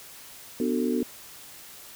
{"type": "chord", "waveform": "sine", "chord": "B minor seventh", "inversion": "none", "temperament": "just", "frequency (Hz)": [246.9, 296.3, 370.4, 444.5], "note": ["B3", "D4", "F#4", "A4"], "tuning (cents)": [0, 15, 2, 18], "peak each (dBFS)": [-26, -30, -30, -31], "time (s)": [0.6, 1.03], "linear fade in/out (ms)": 2, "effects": ["white hiss -46 dBFS RMS until 1.95 s"]}